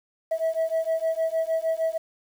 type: beating tone pair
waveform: sine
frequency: 646 / 652.5 Hz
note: E5 / E5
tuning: -35 / -18 cents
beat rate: 6.5 Hz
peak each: -24 dBFS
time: 0.31-1.98 s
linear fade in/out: 10 ms
effects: tanh soft clip ceiling -19 dBFS + 8-bit